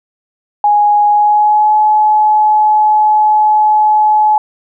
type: tone with pitch glide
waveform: sine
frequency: 830.6 to 852.5 Hz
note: G#5 to G#5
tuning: 0 to +45 cents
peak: -6 dBFS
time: 0.64-4.38 s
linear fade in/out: 2 ms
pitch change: +45 cents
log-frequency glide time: 1.09-1.75 s
effects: none